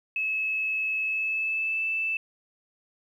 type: tone with pitch glide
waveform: sine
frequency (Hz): 2590 to 2640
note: E7 to E7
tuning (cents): -31 to +2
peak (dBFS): -25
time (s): 0.16-2.17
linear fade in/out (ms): 2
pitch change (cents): +33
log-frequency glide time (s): 1.04-1.85
effects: 10-bit